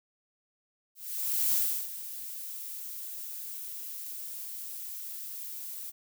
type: noise with ADSR envelope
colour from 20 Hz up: violet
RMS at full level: -26 dBFS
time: 0.95-5.92 s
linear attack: 580 ms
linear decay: 350 ms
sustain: -14 dB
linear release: 29 ms
effects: none